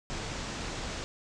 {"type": "low-pass noise", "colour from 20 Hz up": "pink", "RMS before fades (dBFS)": -37, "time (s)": [0.1, 1.04], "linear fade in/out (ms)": 0, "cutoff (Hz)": 7700, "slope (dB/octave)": 48, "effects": []}